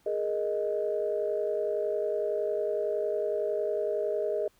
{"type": "chord", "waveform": "sine", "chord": "Ab suspended second", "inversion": "none", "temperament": "equal", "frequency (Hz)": [415.3, 466.2, 622.3], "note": ["Ab4", "Bb4", "Eb5"], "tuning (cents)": [0, 0, 0], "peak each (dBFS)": [-30, -33, -30], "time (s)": [0.06, 4.48], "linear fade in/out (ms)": 5, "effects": ["tanh soft clip ceiling -17 dBFS", "pink hiss -66 dBFS RMS until 4.59 s"]}